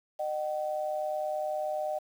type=tone pair together; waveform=sine; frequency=610.7 / 760 Hz; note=D#5 / F#5; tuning=-32 / +46 cents; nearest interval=major third; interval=378 cents; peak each=-31 / -34 dBFS; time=0.19-1.99 s; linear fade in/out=10 ms; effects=9-bit